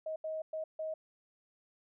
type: tone bursts at uneven times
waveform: sine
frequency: 631 Hz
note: D#5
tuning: 24 cents sharp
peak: -35 dBFS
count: 4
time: 0.06-0.16 / 0.24-0.42 / 0.53-0.64 / 0.79-0.94 s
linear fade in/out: 5 ms
effects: none